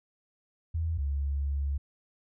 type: tone pair in turn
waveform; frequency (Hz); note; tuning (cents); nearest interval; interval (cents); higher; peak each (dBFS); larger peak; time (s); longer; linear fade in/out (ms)
sine; 81.6 / 70.2; E2 / C#2; -17 / +22; minor third; 261; first; -27; neither; 0.74-0.98 / 0.98-1.78; second; 10
effects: none